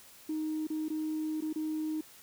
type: tone with dropouts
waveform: sine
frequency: 311.1 Hz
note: D#4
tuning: in tune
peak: -30 dBFS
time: 0.29-2.01 s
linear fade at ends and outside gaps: 5 ms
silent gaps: 0.67-0.701 / 0.884-0.901 / 1.407-1.421 / 1.529-1.558 s
effects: tanh soft clip ceiling -27 dBFS + white hiss -55 dBFS RMS until 2.22 s